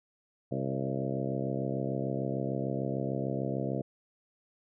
harmonic tone with a mistuned harmonic, 66.7 Hz, C2, 34 cents sharp, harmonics 2 / 3 / 4 / 5 / 6 / 7 / 8 / 9 / 10, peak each -35 / -37 / -38 / -39 / -40 / -40 / -41 / -42 / -42 dBFS, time 0.51-3.82 s, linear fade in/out 10 ms, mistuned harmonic 8, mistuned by +22 cents, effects none

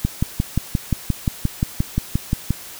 click train, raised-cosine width 5 ms, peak -5 dBFS, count 15, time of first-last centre 0.05-2.506 s, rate 5.7 Hz, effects white hiss -37 dBFS RMS until 2.79 s

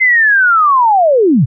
sine linear sweep, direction down, 2090 to 100.6 Hz, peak -6 dBFS, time 0-1.46 s, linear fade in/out 20 ms, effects none

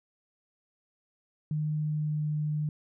sine tone with pitch glide, 152.5 to 151.1 Hz, D#3 to D3, -34 to +50 cents, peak -27 dBFS, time 1.51-2.69 s, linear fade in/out 2 ms, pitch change -16 cents, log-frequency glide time 1.76-2.29 s, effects none

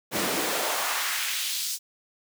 pink noise with high-pass filter sweep, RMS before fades -28 dBFS, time 0.11-1.79 s, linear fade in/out 50 ms, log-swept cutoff 200 to 5900 Hz, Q 1.3, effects none

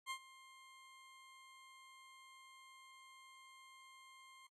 20% pulse tone with ADSR envelope, 1058 Hz, C6, 19 cents sharp, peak -35 dBFS, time 0.06-4.47 s, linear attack 47 ms, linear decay 75 ms, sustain -19 dB, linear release 5 ms, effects AAC 32 kbps

